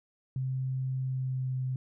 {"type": "tone with pitch glide", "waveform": "sine", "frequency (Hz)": [130.81, 129.31], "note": ["C3", "C3"], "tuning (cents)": [0, -20], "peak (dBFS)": -29, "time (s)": [0.36, 1.76], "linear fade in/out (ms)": 2, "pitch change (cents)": -20, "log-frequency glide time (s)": [0.99, 1.58], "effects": []}